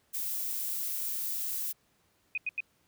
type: noise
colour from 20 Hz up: violet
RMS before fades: -34 dBFS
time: 0.13-1.73 s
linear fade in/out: 20 ms
type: tone bursts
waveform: sine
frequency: 2498 Hz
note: D#7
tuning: 6 cents sharp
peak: -29 dBFS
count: 3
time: 2.35-2.605 s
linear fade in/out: 2 ms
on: 27 ms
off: 87 ms
effects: pink hiss -70 dBFS RMS until 2.87 s + high-pass 60 Hz 12 dB/octave